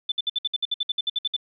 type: tone bursts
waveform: sine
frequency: 3520 Hz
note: A7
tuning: in tune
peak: -21 dBFS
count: 15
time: 0.09-1.365 s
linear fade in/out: 5 ms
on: 29 ms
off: 60 ms
effects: none